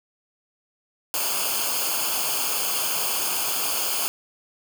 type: noise with comb filter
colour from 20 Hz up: white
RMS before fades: -25 dBFS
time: 1.14-4.08 s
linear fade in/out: 0 ms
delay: 0.52 ms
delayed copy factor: -0.8
effects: none